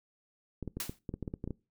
clicks, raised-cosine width 3 ms, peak -24 dBFS, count 12, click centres 0.627 / 0.677 / 0.77 / 0.895 / 1.092 / 1.14 / 1.227 / 1.278 / 1.339 / 1.441 / 1.476 / 1.507 s
white noise with exponential decay, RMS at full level -33 dBFS, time 0.8-0.99 s, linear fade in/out 2 ms, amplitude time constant 40 ms
effects noise-tail reverb RT60 0.3 s tail -22 dB re dry

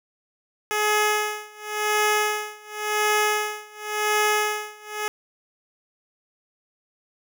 10% pulse tone with tremolo, 422.6 Hz, G#4, 30 cents sharp, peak -10 dBFS, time 0.71-5.08 s, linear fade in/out 0 ms, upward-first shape sine, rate 0.92 Hz, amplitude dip 95%, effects none

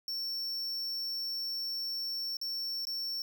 square tone with dropouts, 5440 Hz, F8, 46 cents flat, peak -34 dBFS, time 0.08-3.22 s, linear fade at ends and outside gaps 1 ms, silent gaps 2.369-2.414 / 2.852-2.87 s, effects none

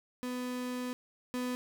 35% pulse tone pair in turn, 249.5 / 249.5 Hz, B3 / B3, +18 / +18 cents, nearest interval unison, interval 0 cents, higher neither, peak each -33 / -31 dBFS, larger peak second, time 0.23-0.93 / 1.34-1.55 s, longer first, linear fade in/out 0 ms, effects none

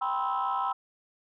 sine chord, C major seventh, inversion second, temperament just, 784.9 / 981.1 / 1046.5 / 1308.1 Hz, G5 / B5 / C6 / E6, +2 / -12 / 0 / -14 cents, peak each -31 dBFS, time 0.01-0.73 s, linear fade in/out 10 ms, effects tanh soft clip ceiling -20 dBFS

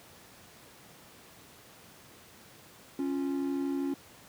triangle tone pair together, 276.8 / 349.2 Hz, C#4 / F4, -2 / 0 cents, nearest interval major third, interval 402 cents, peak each -28 / -34 dBFS, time 2.99-3.94 s, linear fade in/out 2 ms, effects pink hiss -54 dBFS RMS until 4.28 s + high-pass 100 Hz 12 dB/octave

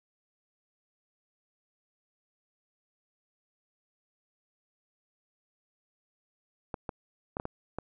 clicks, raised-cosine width 1 ms, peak -20 dBFS, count 6, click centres 6.742 / 6.892 / 7.369 / 7.399 / 7.454 / 7.786 s, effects none

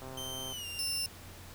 click train, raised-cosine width 1 ms, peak -32 dBFS, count 67, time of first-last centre 0.02-0.524 s, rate 131 Hz
sawtooth tone with pitch glide, 3111 to 2788 Hz, G7 to F7, -14 to -4 cents, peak -36 dBFS, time 0.17-1.06 s, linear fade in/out 5 ms, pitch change -190 cents, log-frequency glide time 0.5-0.66 s
sawtooth tone, 5290 Hz, E8, 5 cents sharp, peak -30 dBFS, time 0.79-1.06 s, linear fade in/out 0 ms
effects added 90 Hz sine -52 dBFS peak until 1.54 s + pink hiss -51 dBFS RMS until 1.54 s

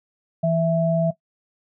sine tone pair together, 164.81 / 659.2 Hz, E3 / E5, 0 / 0 cents, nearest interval 2 octaves, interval 2400 cents, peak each -20 / -19 dBFS, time 0.43-1.11 s, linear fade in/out 10 ms, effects noise-tail reverb RT60 0.1 s tail -17 dB re dry

